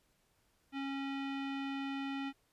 square tone with low-pass filter, 274.1 Hz, C#4, 19 cents flat, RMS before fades -39 dBFS, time 0.72-2.33 s, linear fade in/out 50 ms, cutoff 2800 Hz, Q 2.2, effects pink hiss -74 dBFS RMS until 2.52 s + resampled to 32000 Hz

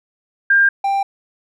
sine / triangle tone pair in turn, 1600 / 789.9 Hz, G6 / G5, +35 / +13 cents, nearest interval octave, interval 1222 cents, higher first, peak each -9 / -13 dBFS, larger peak first, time 0.5-0.69 / 0.84-1.03 s, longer neither, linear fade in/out 5 ms, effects none

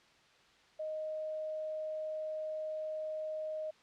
sine tone, 622.3 Hz, D#5, in tune, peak -36 dBFS, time 0.79-3.71 s, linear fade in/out 10 ms, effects white hiss -64 dBFS RMS until 3.82 s + low-pass 4000 Hz 12 dB/octave

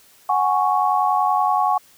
sine chord, F# suspended second, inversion none, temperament equal, 740 / 830.6 / 1108.7 Hz, F#5 / G#5 / C#6, 0 / 0 / 0 cents, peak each -20 dBFS, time 0.29-1.78 s, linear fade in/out 5 ms, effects white hiss -52 dBFS RMS until 1.97 s

